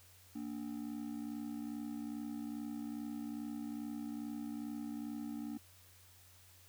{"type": "ring-modulated tone", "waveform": "triangle", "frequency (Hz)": 260, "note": "C4", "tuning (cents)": -11, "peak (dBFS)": -35, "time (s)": [0.35, 5.58], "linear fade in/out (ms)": 10, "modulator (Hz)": 31.2, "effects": ["added 91 Hz sine -64 dBFS peak until 6.68 s", "white hiss -63 dBFS RMS until 6.68 s"]}